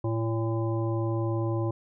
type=harmonic tone with a mistuned harmonic; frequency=112.9 Hz; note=A2; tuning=45 cents sharp; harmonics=1 / 3 / 5 / 7 / 9; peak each=-27 / -30 / -36 / -41 / -40 dBFS; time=0.04-1.71 s; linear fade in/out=5 ms; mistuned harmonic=7; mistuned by=+34 cents; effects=none